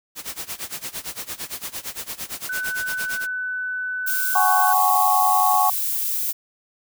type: noise with tremolo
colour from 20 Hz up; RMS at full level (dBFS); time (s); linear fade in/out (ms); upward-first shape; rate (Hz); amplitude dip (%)
white; -29; 0.15-3.27; 50; sine; 8.8; 90
type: tone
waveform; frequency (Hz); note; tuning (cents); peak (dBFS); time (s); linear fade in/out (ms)
sine; 1500; F#6; +23; -24; 2.49-4.73; 5
type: noise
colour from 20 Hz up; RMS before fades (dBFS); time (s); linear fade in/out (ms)
violet; -24; 4.06-6.33; 20
type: chord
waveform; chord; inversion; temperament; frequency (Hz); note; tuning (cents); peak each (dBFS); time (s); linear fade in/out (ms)
sine; F# suspended second; none; equal; 740 / 830.6 / 1108.7; F#5 / G#5 / C#6; 0 / 0 / 0; -20; 4.35-5.7; 5
effects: none